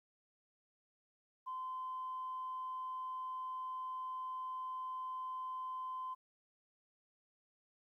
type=tone; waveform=sine; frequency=1030 Hz; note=C6; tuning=28 cents flat; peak=-39 dBFS; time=1.46-6.15 s; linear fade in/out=20 ms; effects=tanh soft clip ceiling -35 dBFS + 13-bit